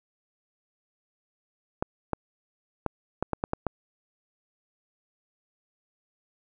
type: clicks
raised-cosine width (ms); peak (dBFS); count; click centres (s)
1; -12; 8; 1.825 / 2.133 / 2.863 / 3.226 / 3.333 / 3.439 / 3.534 / 3.667
effects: none